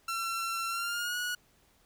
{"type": "tone with pitch glide", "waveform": "sawtooth", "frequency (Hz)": [1353, 1458.5], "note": ["E6", "F#6"], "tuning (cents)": [45, -25], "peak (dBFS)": -28, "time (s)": [0.08, 1.35], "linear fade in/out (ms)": 5, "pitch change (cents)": 130, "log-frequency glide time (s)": [0.69, 1.17], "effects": ["pink hiss -66 dBFS RMS until 1.85 s"]}